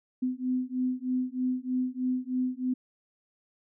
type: beating tone pair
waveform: sine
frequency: 252.6 / 255.8 Hz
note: B3 / C4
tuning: +39 / -39 cents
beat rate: 3.2 Hz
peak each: -30 / -30 dBFS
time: 0.22-2.74 s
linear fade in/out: 10 ms
effects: none